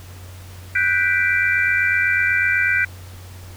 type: chord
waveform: sine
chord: G major seventh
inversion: third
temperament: equal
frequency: 1480 / 1568 / 1975.5 / 2349 Hz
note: F#6 / G6 / B6 / D7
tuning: 0 / 0 / 0 / 0 cents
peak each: -21 dBFS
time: 0.75-2.85 s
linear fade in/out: 5 ms
effects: added 91 Hz sine -36 dBFS peak until 3.56 s + pink hiss -44 dBFS RMS until 3.56 s